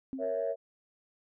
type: tone with exponential decay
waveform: sine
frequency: 265.3 Hz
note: C4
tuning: 24 cents sharp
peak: -32 dBFS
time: 0.13-0.53 s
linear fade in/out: 0 ms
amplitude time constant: 86 ms
type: chord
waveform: sine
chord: A# diminished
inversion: none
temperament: equal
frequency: 466.2 / 554.4 / 659.3 Hz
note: A#4 / C#5 / E5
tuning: 0 / 0 / 0 cents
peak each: -34 / -32 / -33 dBFS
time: 0.18-0.56 s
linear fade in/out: 50 ms
effects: tanh soft clip ceiling -22 dBFS